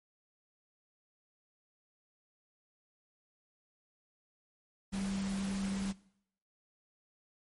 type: tone in noise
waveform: sine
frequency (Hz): 195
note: G3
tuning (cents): -9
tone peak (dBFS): -34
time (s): 4.92-5.93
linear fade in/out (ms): 20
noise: pink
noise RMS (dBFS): -44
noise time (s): 4.92-5.93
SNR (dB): +7
effects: noise-tail reverb RT60 0.7 s tail -20 dB re dry + MP3 48 kbps

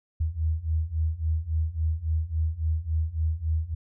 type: beating tone pair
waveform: sine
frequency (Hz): 77.78 / 81.38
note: D#2 / E2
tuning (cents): 0 / -22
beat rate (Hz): 3.6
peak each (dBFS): -28 / -26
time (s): 0.2-3.75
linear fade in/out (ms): 10
effects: none

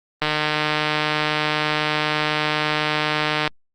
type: click train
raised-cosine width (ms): 0.3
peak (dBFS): -4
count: 496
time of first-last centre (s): 0.22-3.477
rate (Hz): 152
effects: Opus 24 kbps

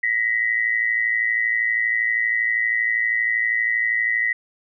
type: tone pair together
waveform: sine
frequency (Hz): 1894.4 / 2007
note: A#6 / B6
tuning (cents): +27 / +27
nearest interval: minor second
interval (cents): 100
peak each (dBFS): -21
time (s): 0.03-4.33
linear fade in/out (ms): 5
effects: none

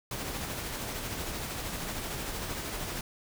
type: noise with tremolo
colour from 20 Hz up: pink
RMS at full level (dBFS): -35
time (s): 0.11-3.01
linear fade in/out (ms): 2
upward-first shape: sine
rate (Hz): 13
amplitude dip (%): 30
effects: none

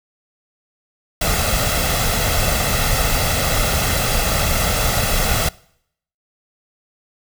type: noise with comb filter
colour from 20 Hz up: pink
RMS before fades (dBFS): -18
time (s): 1.21-5.49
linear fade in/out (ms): 5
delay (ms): 1.5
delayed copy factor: +0.6
effects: noise-tail reverb RT60 0.7 s tail -23 dB re dry

